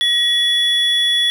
triangle tone pair together, 1901 / 3397 Hz, A#6 / G#7, +33 / +38 cents, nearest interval minor seventh, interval 1005 cents, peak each -20 / -12 dBFS, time 0.01-1.3 s, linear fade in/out 0 ms, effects none

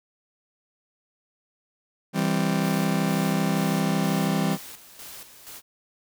40% pulse chord, C major, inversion first, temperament just, 163.52 / 196.22 / 261.6 Hz, E3 / G3 / C4, -14 / +2 / 0 cents, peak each -25 / -24 / -28 dBFS, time 2.13-4.58 s, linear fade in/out 50 ms
white noise with tremolo, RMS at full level -41 dBFS, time 2.61-5.62 s, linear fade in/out 50 ms, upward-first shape square, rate 2.1 Hz, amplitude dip 60%
effects none

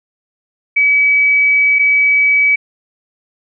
sine tone pair in turn, 2282 / 2282 Hz, C#7 / C#7, +50 / +50 cents, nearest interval unison, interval 0 cents, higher neither, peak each -8 dBFS, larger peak neither, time 0.76-1.79 / 1.79-2.56 s, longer first, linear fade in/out 10 ms, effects none

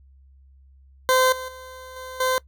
20% pulse tone with level steps, 515 Hz, C5, 28 cents flat, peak -11 / -26 / -34 / -30 / -15 dBFS, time 1.09-2.38 s, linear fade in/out 0 ms, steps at 1.32 / 1.48 / 1.96 / 2.2 s, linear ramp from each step 5 ms, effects noise-tail reverb RT60 0.1 s tail -22 dB re dry + added 67 Hz sine -49 dBFS peak until 2.47 s

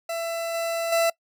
40% pulse tone with level steps, 668 Hz, E5, 23 cents sharp, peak -26 / -24 / -18 dBFS, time 0.09-1.1 s, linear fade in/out 5 ms, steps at 0.54 / 0.92 s, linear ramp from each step 5 ms, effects noise-tail reverb RT60 0.1 s tail -23 dB re dry

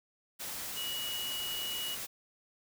sine tone in noise, 2918 Hz, F#7, 25 cents flat, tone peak -36 dBFS, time 0.76-1.96 s, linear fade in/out 20 ms, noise white, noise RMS -40 dBFS, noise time 0.39-2.07 s, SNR +1 dB, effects none

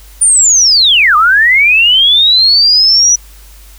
sine linear two-way sweep, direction down then up, 9350 to 1174.7 to 5920 Hz, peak -4 dBFS, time 0.21-3.16 s, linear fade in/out 10 ms, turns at 1.16 s, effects added 50 Hz sine -34 dBFS peak until 3.78 s + white hiss -41 dBFS RMS until 3.78 s

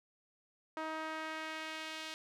sawtooth tone with band-pass filter sweep, 315.8 Hz, D#4, 26 cents sharp, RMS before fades -42 dBFS, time 0.77-2.14 s, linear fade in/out 0 ms, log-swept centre 1100 to 3500 Hz, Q 1.1, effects none

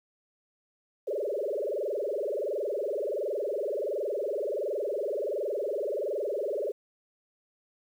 sine tone with frequency modulation, 493.9 Hz, B4, in tune, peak -28 dBFS, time 1.07-6.72 s, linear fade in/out 10 ms, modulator 21.4 Hz, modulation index 5, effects 10-bit

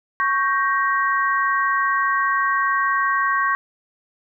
sine chord, G diminished, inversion second, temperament equal with one note detuned, 1108.7 / 1568 / 1883.1 Hz, Db6 / G6 / Bb6, 0 / 0 / +17 cents, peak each -19 / -23 / -24 dBFS, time 0.2-3.55 s, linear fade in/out 0 ms, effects none

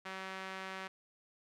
sawtooth tone with band-pass filter, 190 Hz, F#3, 46 cents sharp, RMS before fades -44 dBFS, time 0.05-0.88 s, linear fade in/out 10 ms, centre 1800 Hz, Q 1, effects none

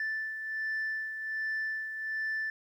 sine beating tone pair, 1760 / 1761.3 Hz, A6 / A6, 0 / +1 cents, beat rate 1.3 Hz, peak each -31 / -39 dBFS, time 0-2.5 s, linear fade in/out 2 ms, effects tanh soft clip ceiling -28 dBFS + 11-bit

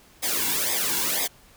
white noise with flanger, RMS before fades -25 dBFS, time 0.22-1.28 s, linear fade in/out 20 ms, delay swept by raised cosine 0.69 to 1.64 ms, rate 2 Hz, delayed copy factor -1, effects pink hiss -54 dBFS RMS until 1.56 s

